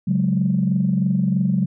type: chord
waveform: sine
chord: C# suspended fourth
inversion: none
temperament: just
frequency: 138.59 / 184.79 / 207.9 Hz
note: C#3 / F#3 / G#3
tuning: 0 / -2 / +2 cents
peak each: -22 / -18 / -22 dBFS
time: 0.07-1.66 s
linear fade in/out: 10 ms
effects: tanh soft clip ceiling -7 dBFS